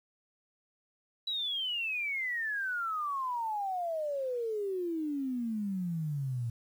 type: exponential sweep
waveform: sine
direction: down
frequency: 3951 to 114.3 Hz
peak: -31 dBFS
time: 1.27-6.5 s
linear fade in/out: 5 ms
effects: 10-bit